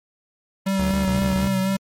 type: tone with vibrato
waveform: square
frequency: 191.7 Hz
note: G3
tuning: 38 cents flat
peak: -20 dBFS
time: 0.66-1.77 s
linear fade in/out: 10 ms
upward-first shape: sine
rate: 4 Hz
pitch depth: 26 cents each way
type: tone bursts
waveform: sawtooth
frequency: 72.3 Hz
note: D2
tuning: 27 cents flat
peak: -21 dBFS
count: 5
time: 0.79-1.474 s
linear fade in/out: 0 ms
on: 120 ms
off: 21 ms
type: tone with tremolo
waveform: sine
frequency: 131 Hz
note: C3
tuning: 2 cents sharp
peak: -26 dBFS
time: 1.09-1.76 s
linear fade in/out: 5 ms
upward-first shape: square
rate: 2.9 Hz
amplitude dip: 50%
effects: MP3 64 kbps